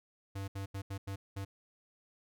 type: tone bursts at uneven times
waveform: square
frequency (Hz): 98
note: G2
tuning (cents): 0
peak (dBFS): -38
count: 6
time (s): 0.35-0.48 / 0.55-0.66 / 0.74-0.82 / 0.9-0.98 / 1.07-1.16 / 1.36-1.45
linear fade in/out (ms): 10
effects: none